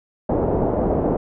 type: low-pass noise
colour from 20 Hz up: white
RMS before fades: -20 dBFS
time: 0.29-1.17 s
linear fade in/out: 5 ms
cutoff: 660 Hz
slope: 24 dB/octave
effects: none